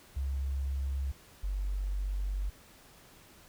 sine tone pair in turn, 68 / 48.08 Hz, C#2 / G1, -33 / -33 cents, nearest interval tritone, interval 600 cents, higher first, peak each -30 / -30 dBFS, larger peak neither, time 0.16-1.12 / 1.43-2.5 s, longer second, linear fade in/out 10 ms, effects pink hiss -57 dBFS RMS until 3.48 s

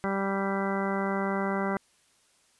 harmonic tone with a mistuned harmonic, 195.7 Hz, G3, 3 cents flat, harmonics 1 / 2 / 3 / 4 / 5 / 6 / 7 / 8 / 10, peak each -30 / -33 / -35 / -36 / -37 / -38 / -38 / -39 / -40 dBFS, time 0.04-1.77 s, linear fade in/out 0 ms, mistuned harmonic 10, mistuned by +26 cents, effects white hiss -65 dBFS RMS until 2.59 s + resampled to 24000 Hz

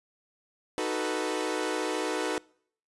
sawtooth chord, B dominant seventh, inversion first, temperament equal, 311.1 / 370 / 440 / 493.9 Hz, D#4 / F#4 / A4 / B4, 0 / 0 / 0 / 0 cents, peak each -30 dBFS, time 0.78-2.38 s, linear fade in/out 0 ms, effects noise-tail reverb RT60 0.6 s tail -25 dB re dry + resampled to 24000 Hz

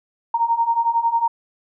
sine beating tone pair, 920 / 931 Hz, A#5 / A#5, -23 / -2 cents, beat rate 11 Hz, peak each -21 / -18 dBFS, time 0.34-1.28 s, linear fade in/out 5 ms, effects none

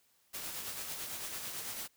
white noise with tremolo, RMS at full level -40 dBFS, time 0.33-1.88 s, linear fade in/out 20 ms, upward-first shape sine, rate 9 Hz, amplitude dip 35%, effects white hiss -71 dBFS RMS until 1.96 s

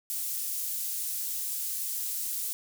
pink high-pass noise, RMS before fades -33 dBFS, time 0.1-2.53 s, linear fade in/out 0 ms, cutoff 10000 Hz, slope 12 dB/octave, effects none

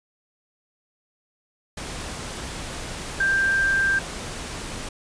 sine tone in noise, 1580 Hz, G6, 13 cents sharp, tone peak -18 dBFS, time 3.2-3.99 s, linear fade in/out 5 ms, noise pink, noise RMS -33 dBFS, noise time 1.77-4.89 s, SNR +12 dB, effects resampled to 22050 Hz

